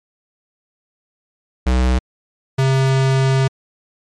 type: tone pair in turn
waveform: square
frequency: 63 / 133.49 Hz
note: B1 / C3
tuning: +35 / +35 cents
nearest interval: octave + minor second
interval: 1300 cents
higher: second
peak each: -13 dBFS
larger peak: neither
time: 1.66-1.99 / 2.58-3.48 s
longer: second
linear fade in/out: 10 ms
effects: low-pass 7000 Hz 12 dB/octave + MP3 64 kbps